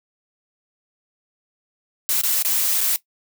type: noise with dropouts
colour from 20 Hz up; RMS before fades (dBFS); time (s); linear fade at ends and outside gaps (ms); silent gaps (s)
blue; -20; 2.09-2.96; 0; 2.213-2.235 / 2.424-2.449 / 2.807-2.812
effects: noise-tail reverb RT60 0.1 s tail -17 dB re dry